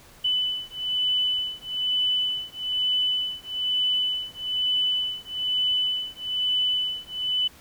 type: beating tone pair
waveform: sine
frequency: 2996 / 2997.1 Hz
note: F#7 / F#7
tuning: +21 / +22 cents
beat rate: 1.1 Hz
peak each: -26 dBFS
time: 0.24-7.48 s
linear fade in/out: 10 ms
effects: pink hiss -51 dBFS RMS until 7.6 s